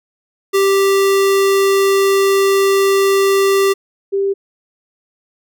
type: tone pair in turn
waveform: square / sine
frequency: 392 / 394.2 Hz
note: G4 / G4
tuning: 0 / +10 cents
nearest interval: unison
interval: 10 cents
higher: second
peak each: -11 / -13 dBFS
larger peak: first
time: 0.53-3.74 / 4.12-4.34 s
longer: first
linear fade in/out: 20 ms
effects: none